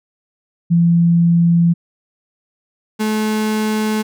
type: tone pair in turn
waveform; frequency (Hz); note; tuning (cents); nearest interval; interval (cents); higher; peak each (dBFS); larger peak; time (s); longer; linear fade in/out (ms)
sine / 35% pulse; 170 / 215.6; F3 / A3; -46 / -35; major third; 411; second; -9 / -14; first; 0.7-1.74 / 2.99-4.03; neither; 20
effects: none